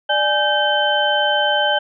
sine tone cluster, 593 / 834 / 1553 / 3076 Hz, D5 / G#5 / G6 / G7, +17 / +7 / -17 / -33 cents, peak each -20 dBFS, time 0.09-1.79 s, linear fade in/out 10 ms, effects none

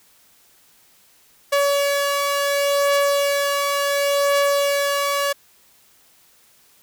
sawtooth beating tone pair, 566 / 566.7 Hz, C#5 / C#5, +36 / +38 cents, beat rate 0.7 Hz, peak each -14 / -22 dBFS, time 1.52-5.33 s, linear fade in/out 10 ms, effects white hiss -55 dBFS RMS until 6.82 s

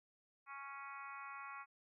harmonic tone, 277.2 Hz, C#4, in tune, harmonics 3 / 4 / 5 / 6 / 7 / 8 / 9, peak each -57 / -50 / -53 / -63 / -58 / -58 / -58 dBFS, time 0.46-1.66 s, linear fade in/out 50 ms, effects none

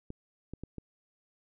clicks, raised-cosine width 3 ms, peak -27 dBFS, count 4, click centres 0.104 / 0.536 / 0.636 / 0.783 s, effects none

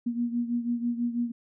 sine beating tone pair, 237 / 243.1 Hz, A#3 / B3, +29 / -27 cents, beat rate 6.1 Hz, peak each -27 / -32 dBFS, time 0.06-1.32 s, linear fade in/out 10 ms, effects none

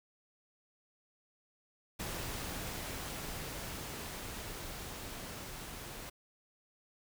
pink noise with level ramp, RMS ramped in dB -40 to -46 dBFS, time 1.99-6.1 s, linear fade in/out 10 ms, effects none

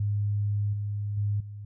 sine tone with level steps, 102.9 Hz, G#2, 16 cents flat, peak -24 / -28 / -24 / -37 dBFS, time 0-1.65 s, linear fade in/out 5 ms, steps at 0.73 / 1.17 / 1.4 s, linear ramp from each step 5 ms, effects none

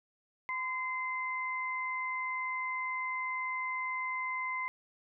sine tone pair together, 1021 / 2073 Hz, C6 / C7, -43 / -17 cents, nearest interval octave, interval 1226 cents, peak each -36 / -35 dBFS, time 0.49-4.68 s, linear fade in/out 0 ms, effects none

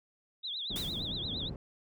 sine tone with vibrato, 3632 Hz, A#7, 46 cents flat, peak -35 dBFS, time 0.43-1.5 s, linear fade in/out 20 ms, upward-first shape triangle, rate 8.7 Hz, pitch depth 210 cents each way
white low-pass noise, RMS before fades -41 dBFS, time 0.7-1.56 s, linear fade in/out 2 ms, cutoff 230 Hz, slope 12 dB/octave
white noise with exponential decay, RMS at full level -39 dBFS, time 0.76-1.16 s, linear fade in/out 0 ms, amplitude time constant 85 ms
effects none

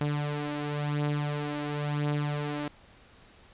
sawtooth beating tone pair, 146.83 / 147.79 Hz, D3 / D3, 0 / +11 cents, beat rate 0.96 Hz, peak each -26 / -30 dBFS, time 0.01-2.68 s, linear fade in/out 2 ms, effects pink hiss -56 dBFS RMS until 3.53 s + resampled to 8000 Hz

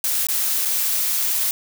blue noise with dropouts, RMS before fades -21 dBFS, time 0.04-1.51 s, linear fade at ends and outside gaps 1 ms, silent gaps 0.269-0.286 / 0.651-0.655 s, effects none

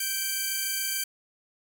5% pulse tone pair together, 1563 / 2331 Hz, G6 / D7, -6 / -14 cents, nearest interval perfect fifth, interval 692 cents, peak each -19 / -21 dBFS, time 0-1.04 s, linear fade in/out 5 ms, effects none

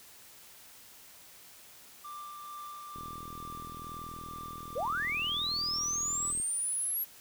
triangle tone with tremolo, 1182 Hz, D6, 11 cents sharp, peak -39 dBFS, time 2.04-6.32 s, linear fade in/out 10 ms, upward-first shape sine, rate 2.2 Hz, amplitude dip 25%
click train, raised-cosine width 3 ms, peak -35 dBFS, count 141, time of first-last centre 2.96-6.4 s, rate 40.7 Hz
sine linear sweep, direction up, 415 to 11740 Hz, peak -30 dBFS, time 4.75-7.05 s, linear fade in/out 20 ms
effects white hiss -54 dBFS RMS until 7.2 s

